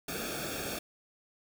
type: noise with comb filter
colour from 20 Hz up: pink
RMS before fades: -37 dBFS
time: 0.08-0.79 s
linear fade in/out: 5 ms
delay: 1 ms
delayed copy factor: -0.9
effects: none